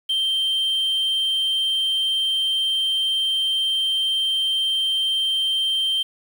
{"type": "tone", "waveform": "sine", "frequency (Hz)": 3141, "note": "G7", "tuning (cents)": 3, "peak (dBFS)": -16, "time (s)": [0.09, 6.03], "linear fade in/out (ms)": 10, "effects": ["tanh soft clip ceiling -18 dBFS", "7-bit"]}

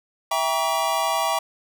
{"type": "chord", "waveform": "square", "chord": "E diminished seventh", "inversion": "none", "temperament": "just", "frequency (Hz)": [659.3, 791.1, 949.3, 1139.2], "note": ["E5", "G5", "Bb5", "Db6"], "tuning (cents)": [0, 16, 31, 47], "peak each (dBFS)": -27, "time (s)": [0.31, 1.39], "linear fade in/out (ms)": 5, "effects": []}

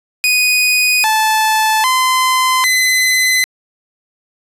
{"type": "tone with pitch steps", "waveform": "sawtooth", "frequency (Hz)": [2485, 872, 1029, 2027], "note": ["D#7", "A5", "C6", "B6"], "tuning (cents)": [-3, -16, -29, 45], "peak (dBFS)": -7, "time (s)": [0.24, 3.44], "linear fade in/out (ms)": 0, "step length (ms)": 800, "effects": ["resampled to 32000 Hz"]}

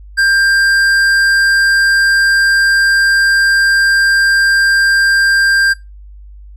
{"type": "tone with tanh clipping", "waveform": "sine", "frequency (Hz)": 1590, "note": "G6", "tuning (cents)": 24, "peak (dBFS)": -10, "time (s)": [0.17, 5.74], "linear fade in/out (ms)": 20, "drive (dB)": 12, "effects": ["noise-tail reverb RT60 0.2 s tail -20 dB re dry", "added 50 Hz sine -32 dBFS peak until 6.56 s"]}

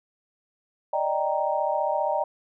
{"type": "chord", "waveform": "sine", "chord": "Eb major seventh", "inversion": "third", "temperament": "equal", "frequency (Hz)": [587.3, 622.3, 784, 932.3], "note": ["D5", "Eb5", "G5", "Bb5"], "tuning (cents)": [0, 0, 0, 0], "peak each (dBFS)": -28, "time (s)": [0.93, 2.24], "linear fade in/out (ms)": 5, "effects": []}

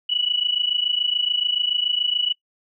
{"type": "tone pair together", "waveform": "sine", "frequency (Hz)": [2933, 2960], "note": ["F#7", "F#7"], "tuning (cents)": [-16, 0], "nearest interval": "unison", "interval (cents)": 16, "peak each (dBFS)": -22, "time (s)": [0.09, 2.33], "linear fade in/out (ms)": 10, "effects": ["noise-tail reverb RT60 0.1 s tail -23 dB re dry"]}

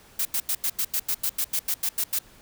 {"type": "noise bursts", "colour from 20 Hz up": "blue", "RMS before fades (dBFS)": -25, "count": 14, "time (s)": [0.19, 2.189], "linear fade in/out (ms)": 5, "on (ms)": 62, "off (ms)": 87, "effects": ["pink hiss -53 dBFS RMS until 2.41 s"]}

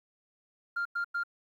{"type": "tone bursts", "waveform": "sine", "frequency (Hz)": 1396.9, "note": "F6", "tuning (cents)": 0, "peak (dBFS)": -27, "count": 3, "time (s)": [0.76, 1.236], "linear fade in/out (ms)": 10, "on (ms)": 94, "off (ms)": 97, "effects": ["tanh soft clip ceiling -27 dBFS", "11-bit"]}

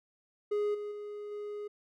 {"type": "tone with level steps", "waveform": "triangle", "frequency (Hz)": 415.3, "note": "G#4", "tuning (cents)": 0, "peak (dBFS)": [-26, -34, -37, -35], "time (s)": [0.51, 1.68], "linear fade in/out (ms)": 10, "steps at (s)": [0.74, 0.91, 1.31], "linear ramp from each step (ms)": 10, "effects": []}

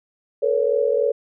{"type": "tone cluster", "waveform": "sine", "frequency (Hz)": [440.6, 484, 560], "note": ["A4", "B4", "C#5"], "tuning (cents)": [2, -35, 18], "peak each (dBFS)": -21, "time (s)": [0.42, 1.12], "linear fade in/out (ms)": 10, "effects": []}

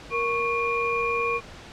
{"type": "tone cluster", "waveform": "sine", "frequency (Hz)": [468.7, 1107, 2413], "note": ["A#4", "C#6", "D7"], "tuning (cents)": [9, -3, 46], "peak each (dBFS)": -27, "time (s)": [0.1, 1.41], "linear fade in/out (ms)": 50, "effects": ["pink hiss -43 dBFS RMS until 1.72 s", "low-pass 5000 Hz 12 dB/octave"]}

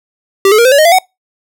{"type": "tone with pitch steps", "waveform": "square", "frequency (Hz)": [390.6, 428.4, 469.9, 515.4, 565.3, 620, 680.1, 745.9], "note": ["G4", "A4", "A#4", "C5", "C#5", "D#5", "F5", "F#5"], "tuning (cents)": [-6, -46, 14, -26, 34, -6, -46, 14], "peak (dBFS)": -5, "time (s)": [0.45, 0.986], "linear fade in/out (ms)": 2, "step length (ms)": 67, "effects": ["noise-tail reverb RT60 0.2 s tail -24 dB re dry"]}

